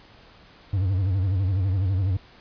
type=tone with vibrato; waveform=triangle; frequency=95 Hz; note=F#2; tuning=46 cents sharp; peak=-18 dBFS; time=0.73-2.17 s; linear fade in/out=5 ms; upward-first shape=sine; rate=12 Hz; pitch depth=110 cents each way; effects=pink hiss -51 dBFS RMS until 2.4 s + resampled to 11025 Hz